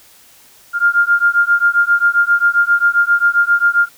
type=beating tone pair; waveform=sine; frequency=1400 / 1407.5 Hz; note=F6 / F6; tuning=+4 / +13 cents; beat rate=7.5 Hz; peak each=-13 dBFS; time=0.73-3.89 s; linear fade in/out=50 ms; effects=white hiss -46 dBFS RMS until 3.97 s